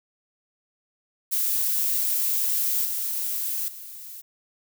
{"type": "noise with level steps", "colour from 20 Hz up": "violet", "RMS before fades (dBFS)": [-24, -28, -40], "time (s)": [1.31, 4.22], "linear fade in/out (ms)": 20, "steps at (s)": [2.85, 3.68], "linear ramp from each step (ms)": 2, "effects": []}